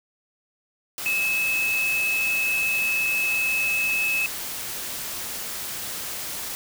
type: tone in noise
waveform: sine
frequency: 2592 Hz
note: E7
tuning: 30 cents flat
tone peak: -21 dBFS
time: 1.06-4.26 s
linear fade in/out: 0 ms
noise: white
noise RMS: -32 dBFS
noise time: 0.98-6.55 s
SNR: +8 dB
effects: none